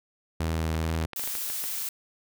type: tone with vibrato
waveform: sawtooth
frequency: 80.6 Hz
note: E2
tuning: 38 cents flat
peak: -22 dBFS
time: 0.4-1.06 s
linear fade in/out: 5 ms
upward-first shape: triangle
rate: 2.4 Hz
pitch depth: 15 cents each way
type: clicks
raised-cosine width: 0.3 ms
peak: -21 dBFS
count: 12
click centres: 0.747 / 0.842 / 0.895 / 0.947 / 1.02 / 1.133 / 1.196 / 1.238 / 1.275 / 1.352 / 1.501 / 1.64 s
type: noise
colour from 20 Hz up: blue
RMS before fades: -32 dBFS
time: 1.16-1.89 s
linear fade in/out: 2 ms
effects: none